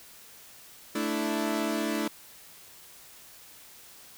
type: chord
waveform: sawtooth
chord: A suspended fourth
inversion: none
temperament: equal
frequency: 220 / 293.7 / 329.6 Hz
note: A3 / D4 / E4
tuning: 0 / 0 / 0 cents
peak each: -28 dBFS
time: 0.95-2.08 s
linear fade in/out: 5 ms
effects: white hiss -51 dBFS RMS until 4.17 s